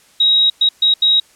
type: tone bursts at uneven times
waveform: sine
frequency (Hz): 3810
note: A#7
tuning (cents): +37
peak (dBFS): -9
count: 4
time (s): 0.2-0.5 / 0.61-0.69 / 0.82-0.94 / 1.02-1.2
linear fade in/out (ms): 5
effects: white hiss -50 dBFS RMS until 1.35 s + low-pass 10000 Hz 12 dB/octave